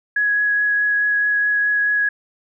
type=tone with vibrato; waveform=sine; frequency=1672 Hz; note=G#6; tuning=11 cents sharp; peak=-15 dBFS; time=0.16-2.09 s; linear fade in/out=5 ms; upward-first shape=triangle; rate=4.7 Hz; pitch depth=10 cents each way; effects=none